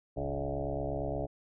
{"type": "tone with frequency modulation", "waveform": "sine", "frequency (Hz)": 355.7, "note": "F4", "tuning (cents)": 32, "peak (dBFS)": -31, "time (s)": [0.16, 1.27], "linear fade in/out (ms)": 20, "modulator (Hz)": 68.6, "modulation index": 5, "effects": []}